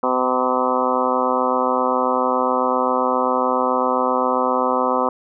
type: harmonic tone with a mistuned harmonic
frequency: 127.4 Hz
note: C3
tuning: 46 cents flat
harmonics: 2 / 3 / 4 / 5 / 6 / 7 / 8 / 9 / 10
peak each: -25 / -28 / -22 / -28 / -25 / -26 / -23 / -25 / -27 dBFS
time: 0.03-5.09 s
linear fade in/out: 2 ms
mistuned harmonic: 7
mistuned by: +21 cents
effects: none